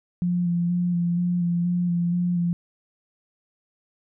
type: tone with vibrato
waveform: sine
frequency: 174.61 Hz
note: F3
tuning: in tune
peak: -20 dBFS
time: 0.22-2.53 s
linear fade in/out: 0 ms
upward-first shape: square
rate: 2.1 Hz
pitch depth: 19 cents each way
effects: none